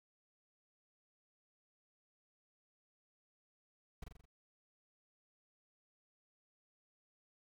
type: noise with echo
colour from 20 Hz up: brown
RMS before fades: -45 dBFS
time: 4.02-4.04 s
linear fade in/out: 5 ms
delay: 43 ms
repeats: 5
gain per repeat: -4 dB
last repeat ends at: 4.255 s
effects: none